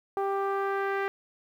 sawtooth tone with low-pass filter sweep, 393.6 Hz, G4, 7 cents sharp, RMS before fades -29 dBFS, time 0.17-1.08 s, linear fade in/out 0 ms, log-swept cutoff 960 to 1900 Hz, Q 2.2, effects 10-bit

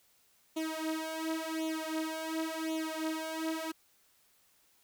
sawtooth tone with flanger, 319 Hz, D#4, 43 cents sharp, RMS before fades -36 dBFS, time 0.56-3.72 s, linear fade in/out 10 ms, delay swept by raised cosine 0.29 to 4.49 ms, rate 0.92 Hz, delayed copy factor +1, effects white hiss -68 dBFS RMS until 4.83 s

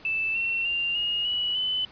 sine tone with pitch steps, 2641 / 2712 / 2785 / 2860 / 2937 / 3016 Hz, E7 / E7 / F7 / F7 / F#7 / F#7, +3 / +49 / -5 / +41 / -13 / +32 cents, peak -24 dBFS, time 0.05-1.85 s, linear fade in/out 2 ms, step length 300 ms, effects pink hiss -50 dBFS RMS until 1.91 s + resampled to 11025 Hz

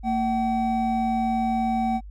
triangle tone pair together, 227.9 / 760.2 Hz, A#3 / F#5, -39 / +47 cents, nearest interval octave + major sixth, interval 2086 cents, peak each -22 dBFS, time 0.03-2.01 s, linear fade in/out 50 ms, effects added 50 Hz sine -37 dBFS peak until 2.1 s

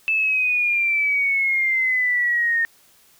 sine exponential sweep, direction down, 2637 to 1831 Hz, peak -17 dBFS, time 0.08-2.65 s, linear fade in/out 0 ms, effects white hiss -55 dBFS RMS until 3.19 s

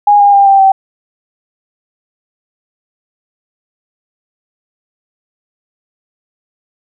sine tone with pitch steps, 823 / 810.3 / 797.7 / 785.4 / 773.2 Hz, G#5 / G#5 / G5 / G5 / G5, -16 / -43 / +30 / +3 / -24 cents, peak -3 dBFS, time 0.07-0.72 s, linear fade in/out 5 ms, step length 130 ms, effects none

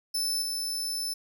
sawtooth tone with level steps, 5274 Hz, E8, in tune, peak -24 / -27 dBFS, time 0.14-1.14 s, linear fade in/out 10 ms, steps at 0.42 s, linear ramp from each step 2 ms, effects none

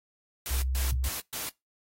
white noise bursts, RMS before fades -35 dBFS, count 4, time 0.46-1.49 s, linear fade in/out 0 ms, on 160 ms, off 130 ms
sine tone, 64.8 Hz, C2, 16 cents flat, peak -26 dBFS, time 0.5-1.09 s, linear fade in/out 10 ms
sine tone with exponential decay, 114.8 Hz, A#2, 26 cents flat, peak -27 dBFS, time 0.92-1.04 s, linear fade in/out 5 ms, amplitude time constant 24 ms
effects noise-tail reverb RT60 0.2 s tail -24 dB re dry + AAC 48 kbps

